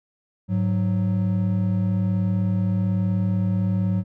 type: tone pair together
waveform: triangle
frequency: 103.83 / 185 Hz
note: G#2 / F#3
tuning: 0 / 0 cents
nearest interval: minor seventh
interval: 1000 cents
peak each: -20 dBFS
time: 0.48-4.04 s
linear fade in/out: 50 ms
effects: none